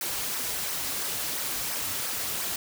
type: noise with flanger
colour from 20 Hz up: white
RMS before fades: -31 dBFS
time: 0.01-2.56 s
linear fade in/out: 2 ms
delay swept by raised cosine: 0.27 to 5.87 ms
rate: 2.9 Hz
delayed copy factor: -0.5
effects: none